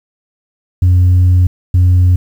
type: tone pair in turn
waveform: sine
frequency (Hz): 90.2 / 89.87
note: F#2 / F#2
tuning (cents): -44 / -50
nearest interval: unison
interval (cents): 6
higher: first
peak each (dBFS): -3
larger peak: neither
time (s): 0.82-1.47 / 1.74-2.16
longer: first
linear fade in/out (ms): 5
effects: tanh soft clip ceiling -4 dBFS + 7-bit